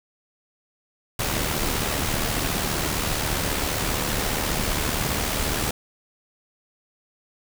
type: noise with amplitude modulation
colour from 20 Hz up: pink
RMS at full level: -23 dBFS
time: 1.19-5.71 s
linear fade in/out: 5 ms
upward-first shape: sine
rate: 74.9 Hz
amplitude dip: 45%
effects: none